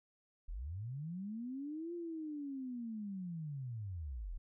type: linear two-way sweep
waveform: sine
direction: up then down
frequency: 33.18 to 349.2 to 33.18 Hz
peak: -40 dBFS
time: 0.48-4.38 s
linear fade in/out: 10 ms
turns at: 1.94 s
effects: none